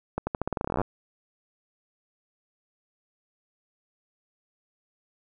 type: accelerating click train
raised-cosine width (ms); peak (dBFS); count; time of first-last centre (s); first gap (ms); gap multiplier
1; -13; 19; 0.18-0.816; 90; 0.87
effects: none